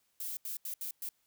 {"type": "noise bursts at uneven times", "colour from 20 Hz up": "violet", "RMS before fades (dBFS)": -39, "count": 5, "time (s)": [[0.2, 0.37], [0.45, 0.57], [0.65, 0.74], [0.81, 0.91], [1.02, 1.09]], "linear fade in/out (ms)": 2, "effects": ["white hiss -75 dBFS RMS until 1.26 s"]}